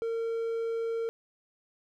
triangle tone, 457.2 Hz, A#4, 34 cents flat, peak -27 dBFS, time 0.02-1.09 s, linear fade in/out 0 ms, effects none

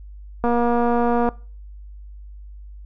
click train, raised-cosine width 1 ms, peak -8 dBFS, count 203, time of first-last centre 0.44-1.289 s, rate 238 Hz, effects noise-tail reverb RT60 0.4 s tail -22 dB re dry + added 50 Hz sine -36 dBFS peak until 2.85 s

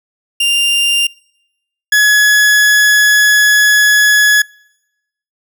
40% pulse tone pair in turn, 2794 / 1690.3 Hz, F7 / G#6, 0 / +30 cents, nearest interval major sixth, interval 870 cents, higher first, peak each -9 / -6 dBFS, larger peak second, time 0.4-1.07 / 1.92-4.42 s, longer second, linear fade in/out 5 ms, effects noise-tail reverb RT60 0.9 s tail -26 dB re dry

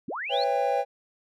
sine linear sweep, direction up, 149.1 to 4435 Hz, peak -30 dBFS, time 0.08-0.44 s, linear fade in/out 5 ms
triangle chord, C# half-diminished seventh, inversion third, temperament just, 498.9 / 554.4 / 665.2 / 798.3 Hz, B4 / C#5 / E5 / G5, +17 / 0 / +16 / +31 cents, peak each -27 / -26 / -30 / -24 dBFS, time 0.29-0.85 s, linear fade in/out 50 ms
effects none

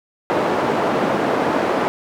white band-pass noise, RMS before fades -19 dBFS, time 0.3-1.88 s, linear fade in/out 0 ms, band 220 to 770 Hz, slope 12 dB/octave, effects none

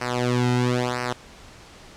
sawtooth tone with flanger, 123.47 Hz, B2, in tune, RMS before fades -23 dBFS, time 0.01-1.13 s, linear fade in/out 5 ms, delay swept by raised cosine 0.28 to 1.78 ms, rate 1 Hz, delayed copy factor -0.95, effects pink hiss -46 dBFS RMS until 1.96 s + low-pass 7000 Hz 12 dB/octave

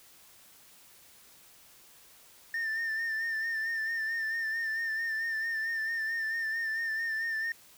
sine tone with vibrato, 1800 Hz, A6, 39 cents sharp, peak -27 dBFS, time 2.54-7.52 s, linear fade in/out 2 ms, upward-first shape sine, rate 4.5 Hz, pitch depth 40 cents each way, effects tanh soft clip ceiling -29 dBFS + white hiss -57 dBFS RMS until 7.77 s

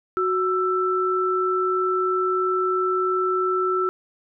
sine tone pair together, 370 / 1328.5 Hz, F#4 / E6, 0 / +13 cents, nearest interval octave + minor seventh, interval 2213 cents, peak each -22 dBFS, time 0.17-3.89 s, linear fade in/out 0 ms, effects none

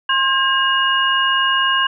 sine tone cluster, 1062 / 1614 / 2862 Hz, C6 / G#6 / F7, +25 / -50 / +42 cents, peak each -18 dBFS, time 0.09-1.87 s, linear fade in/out 5 ms, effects none

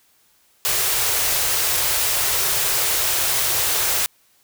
white band-stop noise, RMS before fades -20 dBFS, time 0.65-4.06 s, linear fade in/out 0 ms, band 150 to 340 Hz, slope 48 dB/octave, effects white hiss -59 dBFS RMS until 4.43 s

